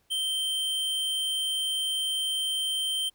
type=tone; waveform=square; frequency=3125 Hz; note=G7; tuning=6 cents flat; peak=-27 dBFS; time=0.1-3.1 s; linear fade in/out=20 ms; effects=pink hiss -69 dBFS RMS until 3.14 s